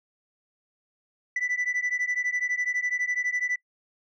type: beating tone pair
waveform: sine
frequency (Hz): 1975.5 / 1987.5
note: B6 / B6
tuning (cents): 0 / +10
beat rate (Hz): 12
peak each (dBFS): -26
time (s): 1.36-3.56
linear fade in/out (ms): 5
effects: noise-tail reverb RT60 0.1 s tail -24 dB re dry + tanh soft clip ceiling -22 dBFS